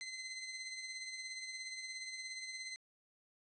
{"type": "tone with tremolo", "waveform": "20% pulse", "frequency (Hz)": 2056, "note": "C7", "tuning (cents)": -31, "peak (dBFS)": -36, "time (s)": [0.01, 2.76], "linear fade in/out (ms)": 0, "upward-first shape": "triangle", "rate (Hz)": 17, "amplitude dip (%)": 50, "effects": ["resampled to 22050 Hz"]}